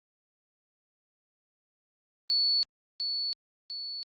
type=tone with echo; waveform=sine; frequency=4435 Hz; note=C#8; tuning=in tune; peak=-23 dBFS; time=2.3-2.63 s; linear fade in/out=0 ms; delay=700 ms; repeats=2; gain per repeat=-6 dB; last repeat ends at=4.03 s; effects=Opus 32 kbps